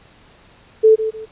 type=tone with echo; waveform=sine; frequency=438.8 Hz; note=A4; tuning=5 cents flat; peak=-6 dBFS; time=0.83-0.96 s; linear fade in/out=20 ms; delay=150 ms; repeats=2; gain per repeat=-11 dB; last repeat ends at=1.26 s; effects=pink hiss -49 dBFS RMS until 1.31 s + resampled to 8000 Hz